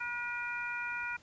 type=harmonic tone; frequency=480.9 Hz; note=B4; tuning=46 cents flat; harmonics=2 / 3 / 4 / 5; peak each=-43 / -37 / -46 / -39 dBFS; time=0-1.17 s; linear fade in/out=10 ms; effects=pink hiss -61 dBFS RMS until 1.22 s + resampled to 16000 Hz